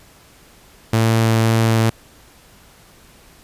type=tone; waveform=sawtooth; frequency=112.8 Hz; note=A2; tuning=44 cents sharp; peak=-9 dBFS; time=0.93-1.9 s; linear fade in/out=5 ms; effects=pink hiss -48 dBFS RMS until 3.43 s + resampled to 32000 Hz